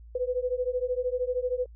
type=beating tone pair; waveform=sine; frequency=493.9 / 506.9 Hz; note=B4 / B4; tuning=0 / +45 cents; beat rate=13 Hz; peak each=-29 dBFS; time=0.15-1.66 s; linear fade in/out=5 ms; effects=added 57 Hz sine -45 dBFS peak until 1.75 s